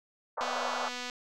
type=band-pass noise; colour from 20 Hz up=white; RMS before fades=-34 dBFS; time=0.37-0.89 s; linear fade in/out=10 ms; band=520 to 1400 Hz; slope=48 dB/octave
type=click train; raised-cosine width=0.2 ms; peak=-21 dBFS; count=171; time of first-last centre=0.41-1.098 s; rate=247 Hz
effects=none